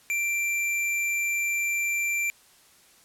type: tone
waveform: square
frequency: 2356 Hz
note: D7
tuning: 5 cents sharp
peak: -25 dBFS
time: 0.1-2.3 s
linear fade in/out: 0 ms
effects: white hiss -57 dBFS RMS until 3.04 s + low-pass 12000 Hz 12 dB/octave